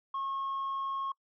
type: tone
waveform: sine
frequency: 1087 Hz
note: C#6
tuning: 34 cents flat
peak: -30 dBFS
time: 0.14-1.12 s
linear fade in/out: 5 ms
effects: noise-tail reverb RT60 0.1 s tail -26 dB re dry + tanh soft clip ceiling -30 dBFS